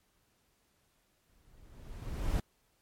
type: noise with exponential growth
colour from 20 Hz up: brown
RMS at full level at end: -28 dBFS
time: 1.29-2.4 s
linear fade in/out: 5 ms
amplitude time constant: 240 ms
effects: pink hiss -73 dBFS RMS until 2.81 s + MP3 64 kbps